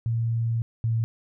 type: tone pair in turn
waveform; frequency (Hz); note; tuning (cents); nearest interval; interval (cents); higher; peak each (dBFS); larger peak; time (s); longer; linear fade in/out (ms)
sine; 115.2 / 113.81; A#2 / A#2; -20 / -41; unison; 21; first; -22 / -21; second; 0.06-0.62 / 0.84-1.04; first; 0
effects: none